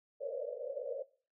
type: band-pass noise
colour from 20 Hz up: white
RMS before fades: -40 dBFS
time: 0.2-1.04 s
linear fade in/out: 20 ms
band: 480 to 590 Hz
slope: 96 dB/octave
effects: noise-tail reverb RT60 0.4 s tail -20 dB re dry